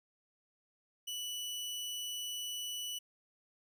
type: tone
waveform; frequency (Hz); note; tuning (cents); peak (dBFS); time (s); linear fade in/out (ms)
sawtooth; 2960; F#7; 0; -35; 1.07-2.99; 10
effects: none